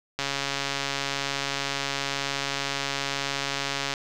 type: click train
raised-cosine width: 0.2 ms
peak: -10 dBFS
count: 522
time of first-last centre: 0.19-3.938 s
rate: 139 Hz
effects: none